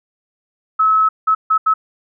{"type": "tone bursts at uneven times", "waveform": "sine", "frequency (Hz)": 1293, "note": "E6", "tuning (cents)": -34, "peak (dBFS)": -10, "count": 4, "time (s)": [[0.79, 1.09], [1.27, 1.35], [1.5, 1.58], [1.66, 1.74]], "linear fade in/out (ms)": 10, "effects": []}